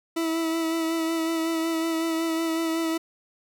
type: tone with vibrato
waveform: 40% pulse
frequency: 326.8 Hz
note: E4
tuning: 15 cents flat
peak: -23 dBFS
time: 0.16-2.98 s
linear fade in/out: 10 ms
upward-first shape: sine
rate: 5.4 Hz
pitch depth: 23 cents each way
effects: none